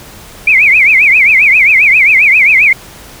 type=tone with vibrato; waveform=sine; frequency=2300 Hz; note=D7; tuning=37 cents flat; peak=-3 dBFS; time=0.47-2.73 s; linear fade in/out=5 ms; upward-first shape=triangle; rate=7.5 Hz; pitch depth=230 cents each way; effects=pink hiss -33 dBFS RMS until 3.2 s